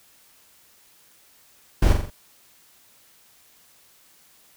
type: noise with echo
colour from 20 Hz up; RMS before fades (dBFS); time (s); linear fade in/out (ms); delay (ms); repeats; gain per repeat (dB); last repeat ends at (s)
brown; -17; 1.82-1.93; 5; 43; 4; -5; 2.102
effects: white hiss -56 dBFS RMS until 4.56 s